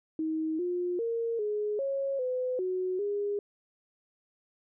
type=tone with pitch steps; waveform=sine; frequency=316.5 / 355.5 / 461.6 / 419.4 / 548 / 506 / 369.2 / 408.3 Hz; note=D#4 / F4 / A#4 / G#4 / C#5 / B4 / F#4 / G#4; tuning=+30 / +31 / -17 / +17 / -20 / +42 / -4 / -29 cents; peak=-28 dBFS; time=0.19-3.39 s; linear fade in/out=2 ms; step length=400 ms; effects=none